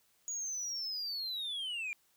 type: linear sweep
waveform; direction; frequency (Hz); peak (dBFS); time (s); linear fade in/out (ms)
sine; down; 6800 to 2349; -33; 0.28-1.93; 0
effects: tanh soft clip ceiling -35 dBFS + white hiss -71 dBFS RMS until 2.16 s